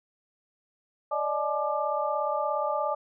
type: tone cluster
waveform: sine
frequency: 578 / 615 / 857 / 1189 Hz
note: D5 / D#5 / A5 / D6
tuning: -28 / -20 / -46 / +21 cents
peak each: -31 dBFS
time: 1.11-2.95 s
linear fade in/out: 10 ms
effects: none